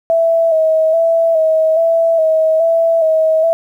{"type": "tone with vibrato", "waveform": "sine", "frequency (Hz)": 649, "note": "E5", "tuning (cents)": -27, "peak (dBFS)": -9, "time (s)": [0.1, 3.53], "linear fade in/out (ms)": 0, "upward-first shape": "square", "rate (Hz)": 1.2, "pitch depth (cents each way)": 33, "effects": ["8-bit"]}